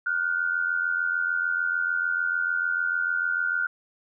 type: tone pair together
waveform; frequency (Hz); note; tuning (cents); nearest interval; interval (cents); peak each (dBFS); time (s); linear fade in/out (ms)
sine; 1420 / 1506.7; F6 / F#6; +28 / +31; minor second; 103; -25 / -27; 0.06-3.67; 5
effects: none